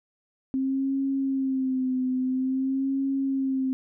sine tone with vibrato, 263.8 Hz, C4, 14 cents sharp, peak -23 dBFS, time 0.54-3.73 s, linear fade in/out 0 ms, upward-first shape sine, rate 0.49 Hz, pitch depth 52 cents each way, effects none

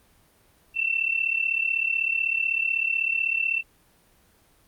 sine tone pair together, 2669 / 2705 Hz, E7 / E7, +21 / +44 cents, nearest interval unison, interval 23 cents, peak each -25 dBFS, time 0.74-3.63 s, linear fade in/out 50 ms, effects pink hiss -60 dBFS RMS until 4.67 s + Opus 32 kbps

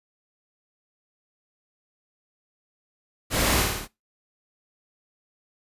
pink noise with echo, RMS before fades -24 dBFS, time 3.3-3.66 s, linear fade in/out 50 ms, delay 55 ms, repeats 4, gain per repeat -3 dB, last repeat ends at 3.88 s, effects noise-tail reverb RT60 0.2 s tail -20 dB re dry + resampled to 32000 Hz

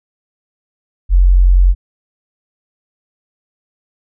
sine tone, 45.13 Hz, F#1, 42 cents flat, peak -5 dBFS, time 1.09-1.75 s, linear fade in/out 50 ms, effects none

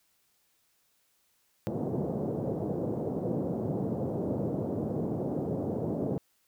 pink band-pass noise, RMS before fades -32 dBFS, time 1.67-6.18 s, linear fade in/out 0 ms, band 120 to 590 Hz, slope 24 dB/octave, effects white hiss -71 dBFS RMS until 6.47 s

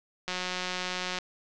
click train, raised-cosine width 0.2 ms, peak -15 dBFS, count 166, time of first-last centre 0.28-1.187 s, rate 182 Hz, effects low-pass 7000 Hz 12 dB/octave

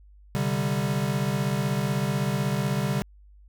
square chord, C suspended second, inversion none, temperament equal, 130.81 / 146.83 / 196 Hz, C3 / D3 / G3, 0 / 0 / 0 cents, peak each -29 dBFS, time 0.35-3.02 s, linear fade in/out 0 ms, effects added 50 Hz sine -49 dBFS peak until 3.48 s

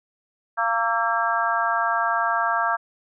harmonic tone with a mistuned harmonic, 230 Hz, A#3, 23 cents flat, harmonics 3 / 4 / 5 / 6 / 7, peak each -26 / -26 / -26 / -26 / -26 dBFS, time 0.57-2.77 s, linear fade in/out 20 ms, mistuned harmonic 6, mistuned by -50 cents, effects none

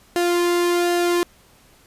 sawtooth tone with flanger, 349.2 Hz, F4, in tune, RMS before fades -19 dBFS, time 0.16-1.23 s, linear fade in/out 0 ms, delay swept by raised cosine 0.86 to 1.62 ms, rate 1.3 Hz, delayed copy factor -0.5, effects pink hiss -53 dBFS RMS until 1.86 s + resampled to 32000 Hz

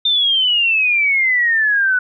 sine exponential sweep, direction down, 3633 to 1476 Hz, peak -12 dBFS, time 0.05-1.99 s, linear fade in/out 5 ms, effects none

